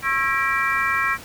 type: tone cluster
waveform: sine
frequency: 1088 / 1332 / 1626 / 1910 / 2342 Hz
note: C#6 / E6 / G#6 / A#6 / D7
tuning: -33 / +18 / -37 / +42 / -5 cents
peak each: -25 dBFS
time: 0.02-1.18 s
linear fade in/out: 50 ms
effects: pink hiss -40 dBFS RMS until 1.24 s